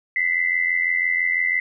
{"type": "tone pair together", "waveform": "sine", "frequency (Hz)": [1986, 2072], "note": ["B6", "C7"], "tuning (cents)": [9, -17], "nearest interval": "minor second", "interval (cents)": 74, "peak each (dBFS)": -21, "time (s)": [0.16, 1.6], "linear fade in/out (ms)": 2, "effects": []}